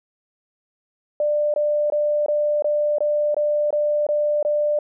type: tone bursts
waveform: sine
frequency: 594 Hz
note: D5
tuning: 20 cents sharp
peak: -17 dBFS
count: 10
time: 1.2-4.789 s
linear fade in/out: 2 ms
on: 340 ms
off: 21 ms
effects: none